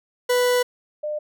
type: tone pair in turn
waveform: 40% pulse / sine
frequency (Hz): 493.9 / 601.8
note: B4 / D5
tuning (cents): 0 / +42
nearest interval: minor third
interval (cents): 342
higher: second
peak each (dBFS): -16 / -24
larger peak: first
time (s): 0.29-0.63 / 1.03-1.19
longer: first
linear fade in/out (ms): 10
effects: none